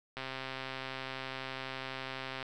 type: click train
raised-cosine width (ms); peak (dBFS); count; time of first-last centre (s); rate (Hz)
0.3; -23; 299; 0.17-2.428; 132
effects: none